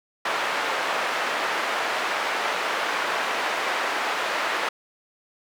white band-pass noise, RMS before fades -26 dBFS, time 0.25-4.69 s, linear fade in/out 5 ms, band 510 to 1800 Hz, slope 12 dB/octave, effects none

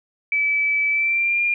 sine tone with pitch glide, 2303 to 2404 Hz, D7 to D7, -34 to +40 cents, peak -17 dBFS, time 0.32-1.54 s, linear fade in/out 2 ms, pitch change +74 cents, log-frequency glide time 0.89-1.4 s, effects none

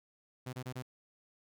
sawtooth tone bursts, 127.3 Hz, C3, 47 cents flat, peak -35 dBFS, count 4, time 0.46-0.825 s, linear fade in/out 10 ms, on 71 ms, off 27 ms, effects none

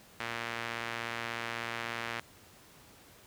sawtooth tone with band-pass filter, 116.54 Hz, A#2, in tune, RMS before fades -38 dBFS, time 0.2-2.2 s, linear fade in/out 0 ms, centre 2000 Hz, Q 1.2, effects pink hiss -57 dBFS RMS until 3.26 s + high-pass 60 Hz 12 dB/octave

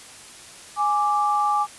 sine tone pair together, 830.6 / 1174.6 Hz, G#5 / D6, 0 / 0 cents, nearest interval tritone, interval 600 cents, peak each -21 dBFS, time 0.76-1.67 s, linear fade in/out 50 ms, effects white hiss -43 dBFS RMS until 1.78 s + resampled to 24000 Hz

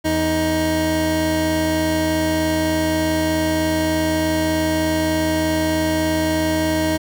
25% pulse tone pair together, 83.3 / 314.1 Hz, E2 / D#4, +19 / +16 cents, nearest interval octave + major seventh, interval 2297 cents, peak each -21 / -14 dBFS, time 0.04-6.98 s, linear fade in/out 20 ms, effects none

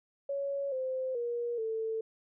sine tone with pitch steps, 558 / 519 / 475.8 / 444.9 Hz, C#5 / C5 / A#4 / A4, +11 / -14 / +35 / +19 cents, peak -31 dBFS, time 0.29-2.01 s, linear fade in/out 5 ms, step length 430 ms, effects none

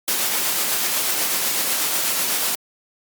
white noise with tremolo, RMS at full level -20 dBFS, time 0.08-2.55 s, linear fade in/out 0 ms, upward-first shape triangle, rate 8.1 Hz, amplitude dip 30%, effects high-pass 200 Hz 12 dB/octave + Opus 48 kbps

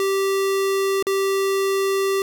square tone with dropouts, 390 Hz, G4, 9 cents flat, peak -19 dBFS, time 0-2.22 s, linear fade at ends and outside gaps 1 ms, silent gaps 1.026-1.068 s, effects none

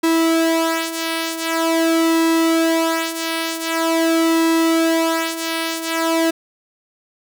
sawtooth tone with flanger, 327.6 Hz, E4, 11 cents flat, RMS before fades -18 dBFS, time 0.03-6.31 s, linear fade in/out 10 ms, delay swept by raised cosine 1.7 to 3.2 ms, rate 0.45 Hz, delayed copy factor -0.65, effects none

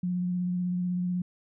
sine tone with vibrato, 179.2 Hz, F3, 45 cents sharp, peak -26 dBFS, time 0.03-1.22 s, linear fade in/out 5 ms, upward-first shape sine, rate 16 Hz, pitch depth 17 cents each way, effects none

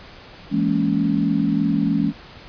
sine chord, A# half-diminished seventh, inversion second, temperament just, 167.82 / 209.8 / 233.1 / 279.7 Hz, E3 / G#3 / A#3 / C#4, +31 / +18 / 0 / +16 cents, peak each -23 / -21 / -25 / -21 dBFS, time 0.5-2.13 s, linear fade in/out 50 ms, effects pink hiss -42 dBFS RMS until 2.48 s + resampled to 11025 Hz

